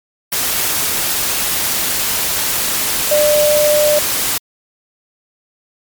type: tone in noise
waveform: sine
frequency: 596 Hz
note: D5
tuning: 25 cents sharp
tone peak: -10 dBFS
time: 3.11-3.99 s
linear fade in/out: 5 ms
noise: white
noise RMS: -17 dBFS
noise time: 0.32-4.38 s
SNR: +4 dB
effects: MP3 96 kbps